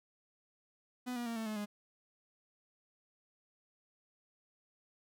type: tone with pitch steps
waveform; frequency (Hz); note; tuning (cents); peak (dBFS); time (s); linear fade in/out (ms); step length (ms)
45% pulse; 249.2 / 240.2 / 231.4 / 223 / 214.9 / 207.1; B3 / B3 / A#3 / A3 / A3 / G#3; +16 / -48 / -13 / +23 / -41 / -5; -37; 1.06-1.66; 20; 100
effects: none